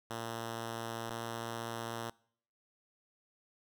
5% pulse tone pair in turn, 114.9 / 115.57 Hz, A#2 / A#2, -25 / -14 cents, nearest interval unison, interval 11 cents, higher second, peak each -27 dBFS, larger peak neither, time 0.1-1.1 / 1.1-2.1 s, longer neither, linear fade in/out 5 ms, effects noise-tail reverb RT60 0.6 s tail -24 dB re dry

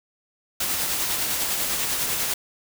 white noise with tremolo, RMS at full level -24 dBFS, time 0.6-2.34 s, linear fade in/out 5 ms, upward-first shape sine, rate 10 Hz, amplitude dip 30%, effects none

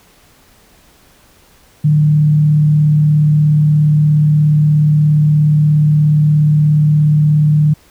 sine tone with frequency modulation, 150.8 Hz, D3, 46 cents sharp, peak -7 dBFS, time 1.84-7.74 s, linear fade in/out 10 ms, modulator 36.9 Hz, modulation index 0.24, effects pink hiss -48 dBFS RMS until 7.9 s

